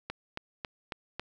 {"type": "click train", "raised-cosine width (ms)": 0.3, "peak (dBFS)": -19, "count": 5, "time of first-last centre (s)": [0.1, 1.196], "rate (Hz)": 3.65, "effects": []}